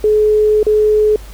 sine tone with dropouts, 425.8 Hz, G#4, 43 cents sharp, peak -8 dBFS, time 0.04-1.16 s, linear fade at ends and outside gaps 2 ms, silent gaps 0.63-0.666 s, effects added 50 Hz sine -30 dBFS peak until 1.33 s + pink hiss -40 dBFS RMS until 1.33 s

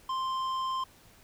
triangle tone with tanh clipping, 1046.5 Hz, C6, in tune, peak -31 dBFS, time 0.09-0.84 s, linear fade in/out 5 ms, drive 14 dB, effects pink hiss -58 dBFS RMS until 1.23 s

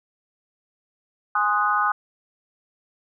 sine chord, Ab dominant seventh, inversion none, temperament equal, 830.6 / 1046.5 / 1244.5 / 1480 Hz, Ab5 / C6 / Eb6 / Gb6, 0 / 0 / 0 / 0 cents, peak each -25 / -27 / -21 / -25 dBFS, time 1.35-1.92 s, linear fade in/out 5 ms, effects none

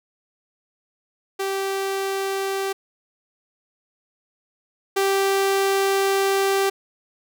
sawtooth tone pair in turn, 389.4 / 391 Hz, G4 / G4, -12 / -4 cents, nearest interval unison, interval 8 cents, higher second, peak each -19 / -14 dBFS, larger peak second, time 1.39-2.73 / 4.96-6.7 s, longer second, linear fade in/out 10 ms, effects none

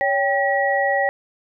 sine tone cluster, 561 / 788 / 1917 Hz, C#5 / G5 / A#6, +21 / +9 / +48 cents, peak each -21 dBFS, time 0.01-1.09 s, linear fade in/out 0 ms, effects none

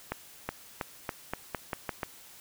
accelerating click train, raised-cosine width 0.5 ms, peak -16 dBFS, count 9, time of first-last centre 0.12-2.032 s, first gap 370 ms, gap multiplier 0.87, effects white hiss -52 dBFS RMS until 2.4 s

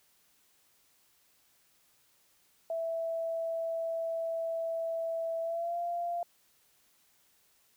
sine tone with pitch glide, 659.3 to 691.7 Hz, E5 to F5, 0 to -17 cents, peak -31 dBFS, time 2.7-6.23 s, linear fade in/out 2 ms, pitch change +83 cents, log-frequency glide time 5.42-5.78 s, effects white hiss -68 dBFS RMS until 7.76 s

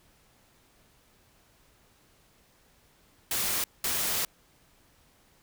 white noise bursts at uneven times, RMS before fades -29 dBFS, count 2, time 3.31-3.64 / 3.84-4.25 s, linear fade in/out 2 ms, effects pink hiss -63 dBFS RMS until 5.42 s

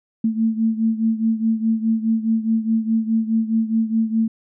sine beating tone pair, 222.3 / 227.1 Hz, A3 / A#3, +18 / -45 cents, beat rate 4.8 Hz, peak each -18 / -22 dBFS, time 0.24-4.28 s, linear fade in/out 5 ms, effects none

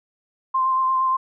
sine tone with vibrato, 1046.5 Hz, C6, in tune, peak -17 dBFS, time 0.54-1.17 s, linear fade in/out 10 ms, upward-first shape sine, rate 8.6 Hz, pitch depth 16 cents each way, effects none

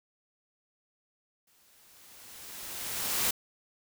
white noise with exponential growth, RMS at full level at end -27 dBFS, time 1.47-3.31 s, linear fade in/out 5 ms, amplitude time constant 400 ms, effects none

